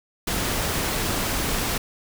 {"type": "noise", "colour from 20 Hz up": "pink", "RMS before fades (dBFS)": -25, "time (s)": [0.27, 1.78], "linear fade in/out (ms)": 5, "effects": []}